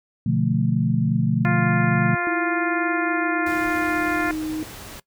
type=chord; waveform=sine; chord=B half-diminished seventh; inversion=none; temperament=equal; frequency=123.47 / 146.83 / 174.61 / 220 Hz; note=B2 / D3 / F3 / A3; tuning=0 / 0 / 0 / 0 cents; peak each=-23 dBFS; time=0.26-2.15 s; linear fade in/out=5 ms
type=harmonic tone; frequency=349.8 Hz; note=F4; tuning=3 cents sharp; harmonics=1 / 2 / 3 / 4 / 5 / 6 / 7; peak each=-30 / -28 / -31 / -27 / -28 / -32 / -33 dBFS; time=1.45-4.31 s; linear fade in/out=0 ms
type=tone with pitch glide; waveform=sine; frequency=329.6 to 311.5 Hz; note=E4 to D#4; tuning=0 to +2 cents; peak=-24 dBFS; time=2.27-4.63 s; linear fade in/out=0 ms; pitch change=-98 cents; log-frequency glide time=2.71-4.04 s
type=noise; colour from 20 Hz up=pink; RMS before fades=-38 dBFS; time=3.46-5 s; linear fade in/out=5 ms
effects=noise-tail reverb RT60 0.1 s tail -20 dB re dry